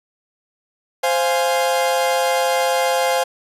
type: chord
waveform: 40% pulse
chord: F minor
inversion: second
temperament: equal with one note detuned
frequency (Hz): 523.3 / 696.4 / 830.6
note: C5 / F5 / Ab5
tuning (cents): 0 / -5 / 0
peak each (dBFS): -18 / -21 / -21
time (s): 1.03-3.24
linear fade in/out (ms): 10
effects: resampled to 32000 Hz